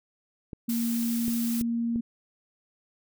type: clicks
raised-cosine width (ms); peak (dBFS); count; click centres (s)
3; -24; 4; 0.532 / 1.281 / 1.612 / 1.959
type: tone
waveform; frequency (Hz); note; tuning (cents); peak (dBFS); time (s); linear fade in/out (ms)
sine; 233.1; A#3; 0; -25; 0.68-2.01; 10
type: noise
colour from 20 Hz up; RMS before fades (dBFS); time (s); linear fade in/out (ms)
blue; -36; 0.69-1.62; 5
effects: none